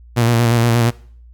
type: tone with vibrato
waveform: sawtooth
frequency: 117.6 Hz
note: A#2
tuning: 16 cents sharp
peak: -8 dBFS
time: 0.16-0.91 s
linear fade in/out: 20 ms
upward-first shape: square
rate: 8.5 Hz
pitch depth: 32 cents each way
effects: noise-tail reverb RT60 0.5 s tail -21 dB re dry + added 59 Hz sine -39 dBFS peak until 1.33 s